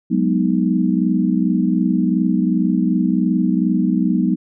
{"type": "chord", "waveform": "sine", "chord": "G# minor seventh", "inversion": "third", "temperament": "equal", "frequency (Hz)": [185, 207.7, 246.9, 311.1], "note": ["F#3", "G#3", "B3", "D#4"], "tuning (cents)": [0, 0, 0, 0], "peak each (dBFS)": [-18, -21, -19, -21], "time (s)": [0.1, 4.36], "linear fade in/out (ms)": 20, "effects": []}